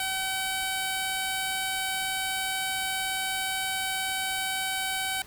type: tone with notch filter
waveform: 5% pulse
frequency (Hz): 763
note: G5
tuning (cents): -47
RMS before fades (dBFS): -30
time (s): 0-5.22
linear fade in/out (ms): 2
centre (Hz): 5900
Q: 0.99
effects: pink hiss -50 dBFS RMS until 5.26 s